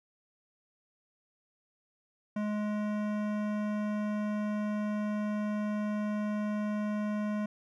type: tone with hard clipping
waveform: sine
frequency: 210 Hz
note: G#3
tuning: 19 cents sharp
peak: -32 dBFS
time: 2.36-7.46 s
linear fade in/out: 5 ms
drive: 16 dB
effects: none